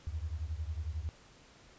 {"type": "beating tone pair", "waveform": "sine", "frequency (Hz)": [74.3, 85.3], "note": ["D2", "F2"], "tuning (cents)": [21, -40], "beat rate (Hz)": 11, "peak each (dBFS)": [-37, -39], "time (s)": [0.07, 1.09], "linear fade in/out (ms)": 0, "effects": ["pink hiss -59 dBFS RMS until 1.78 s", "resampled to 16000 Hz"]}